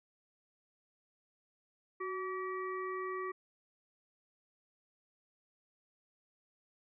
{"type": "harmonic tone with a mistuned harmonic", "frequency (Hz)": 383.2, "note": "G4", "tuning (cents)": -39, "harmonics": [1, 3, 5, 6], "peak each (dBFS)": [-39, -40, -46, -55], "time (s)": [2, 3.32], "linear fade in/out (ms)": 10, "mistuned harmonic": 1, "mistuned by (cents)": -53, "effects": []}